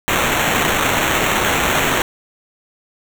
white noise with sample-and-hold, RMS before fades -17 dBFS, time 0.08-2.02 s, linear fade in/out 0 ms, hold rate 4900 Hz, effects none

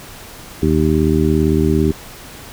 harmonic tone, 77.78 Hz, D#2, in tune, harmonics 1 / 2 / 3 / 4 / 5, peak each -18 / -18 / -18 / -18 / -18 dBFS, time 0.62-1.92 s, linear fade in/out 10 ms, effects pink hiss -36 dBFS RMS until 2.52 s

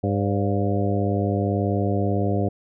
harmonic tone with a mistuned harmonic, 100.7 Hz, G2, 47 cents sharp, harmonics 1 / 2 / 3 / 4 / 5 / 6 / 7, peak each -23 / -26 / -28 / -29 / -30 / -31 / -31 dBFS, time 0.03-2.49 s, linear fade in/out 10 ms, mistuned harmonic 6, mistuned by -66 cents, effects none

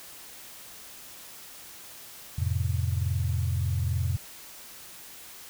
sine chord, F major, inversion none, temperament equal with one note detuned, 87.31 / 108.86 / 130.81 Hz, F2 / A2 / C3, 0 / -18 / 0 cents, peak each -27 / -30 / -31 dBFS, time 2.38-4.17 s, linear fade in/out 5 ms, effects white hiss -46 dBFS RMS until 5.49 s

